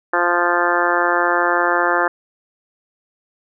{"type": "harmonic tone", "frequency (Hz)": 174.6, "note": "F3", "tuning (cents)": 0, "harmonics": [2, 3, 4, 5, 6, 7, 8, 9, 10], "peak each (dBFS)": [-23, -23, -23, -23, -23, -23, -23, -23, -23], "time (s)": [0.13, 2.08], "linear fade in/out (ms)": 5, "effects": []}